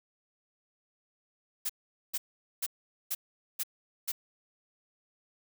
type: noise bursts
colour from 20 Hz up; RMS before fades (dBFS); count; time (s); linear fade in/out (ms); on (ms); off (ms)
blue; -32; 6; 1.65-4.12; 10; 45; 440
effects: none